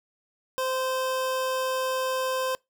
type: tone pair together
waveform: square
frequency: 519 / 1035.6 Hz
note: C5 / C6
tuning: -14 / -18 cents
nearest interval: octave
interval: 1196 cents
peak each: -28 / -31 dBFS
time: 0.58-2.55 s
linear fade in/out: 0 ms
effects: noise-tail reverb RT60 0.2 s tail -25 dB re dry